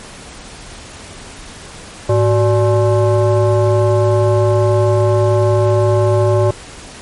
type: tone with frequency modulation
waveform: sine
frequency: 106 Hz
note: G#2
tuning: 36 cents sharp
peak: -9 dBFS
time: 2.09-6.51 s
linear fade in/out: 5 ms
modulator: 479 Hz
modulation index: 1.2
effects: pink hiss -34 dBFS RMS until 7.01 s + MP3 48 kbps